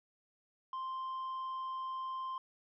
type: tone with tanh clipping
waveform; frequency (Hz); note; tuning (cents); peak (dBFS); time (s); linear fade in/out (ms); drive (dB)
sine; 1046.5; C6; 0; -38; 0.73-2.38; 2; 3
effects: none